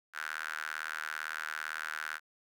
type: tone with high-pass filter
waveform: sawtooth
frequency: 77.78 Hz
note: D#2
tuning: in tune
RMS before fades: -39 dBFS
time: 0.13-2.2 s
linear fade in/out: 50 ms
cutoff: 1500 Hz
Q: 6.4
effects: none